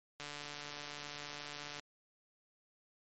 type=click train; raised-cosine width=0.2 ms; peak=-27 dBFS; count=234; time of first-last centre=0.2-1.796 s; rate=146 Hz; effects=MP3 32 kbps